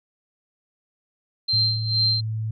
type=tone with tremolo; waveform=sine; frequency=4143 Hz; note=C8; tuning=18 cents flat; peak=-17 dBFS; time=1.48-2.21 s; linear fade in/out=10 ms; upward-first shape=sine; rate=2.2 Hz; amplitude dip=80%
type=tone; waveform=sine; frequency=110 Hz; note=A2; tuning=in tune; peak=-24 dBFS; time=1.53-2.51 s; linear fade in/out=5 ms
effects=none